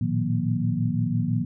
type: tone cluster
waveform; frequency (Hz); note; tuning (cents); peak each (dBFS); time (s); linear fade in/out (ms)
sine; 112 / 118 / 155.7 / 179.2 / 238.2; A2 / A#2 / D#3 / F3 / A#3; +31 / +22 / +2 / +45 / +38; -28; 0.01-1.45; 5
effects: none